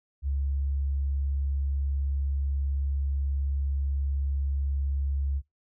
sine tone, 69.3 Hz, C#2, in tune, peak -25 dBFS, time 0.22-5.42 s, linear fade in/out 50 ms, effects noise-tail reverb RT60 0.2 s tail -25 dB re dry

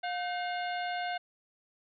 harmonic tone with a mistuned harmonic, 712 Hz, F5, 33 cents sharp, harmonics 1 / 2 / 3 / 4 / 5 / 6, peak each -33 / -39 / -43 / -45 / -47 / -49 dBFS, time 0.03-1.18 s, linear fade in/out 10 ms, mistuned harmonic 2, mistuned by +130 cents, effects none

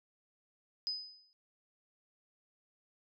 sine tone with exponential decay, 5010 Hz, D#8, 11 cents sharp, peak -31 dBFS, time 0.87-1.33 s, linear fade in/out 0 ms, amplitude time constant 99 ms, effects none

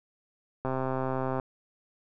click train, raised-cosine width 1 ms, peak -17 dBFS, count 99, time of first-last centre 0.65-1.398 s, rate 131 Hz, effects none

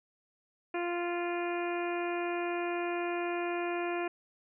harmonic tone, 348 Hz, F4, 6 cents flat, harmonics 1 / 2 / 3 / 4 / 5 / 6 / 7 / 8, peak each -33 / -37 / -42 / -44 / -44 / -49 / -42 / -50 dBFS, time 0.74-4.08 s, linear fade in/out 5 ms, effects none

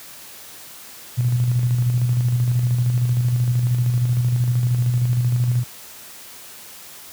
sine tone with tremolo, 122.1 Hz, B2, 19 cents flat, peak -14 dBFS, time 1.17-5.64 s, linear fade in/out 20 ms, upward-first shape square, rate 13 Hz, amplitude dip 35%, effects white hiss -40 dBFS RMS until 7.12 s + high-pass 60 Hz 12 dB/octave

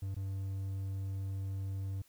triangle tone with dropouts, 96.8 Hz, G2, 21 cents flat, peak -33 dBFS, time 0.02-2.02 s, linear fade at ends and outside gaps 5 ms, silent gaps 0.146-0.164 s, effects white hiss -67 dBFS RMS until 2.08 s

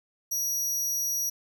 sawtooth tone, 5780 Hz, F#8, 41 cents flat, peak -24 dBFS, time 0.31-1.3 s, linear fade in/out 10 ms, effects none

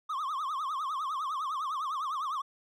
triangle tone with vibrato, 1155 Hz, D6, 29 cents flat, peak -29 dBFS, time 0.09-2.42 s, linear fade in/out 10 ms, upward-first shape triangle, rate 9.9 Hz, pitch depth 220 cents each way, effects none

